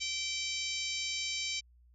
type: harmonic tone with a mistuned harmonic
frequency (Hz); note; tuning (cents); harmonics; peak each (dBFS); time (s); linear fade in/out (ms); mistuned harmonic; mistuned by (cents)
775; G5; -20; 3 / 4 / 5 / 6 / 7 / 8 / 9; -39 / -40 / -41 / -42 / -42 / -43 / -44; 0-1.61; 20; 9; +60
effects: added 60 Hz sine -59 dBFS peak until 1.94 s